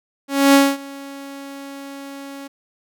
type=tone with ADSR envelope; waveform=sawtooth; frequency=277.2 Hz; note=C#4; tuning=in tune; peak=-4 dBFS; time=0.28-2.48 s; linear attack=260 ms; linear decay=230 ms; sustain=-24 dB; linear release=13 ms; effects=none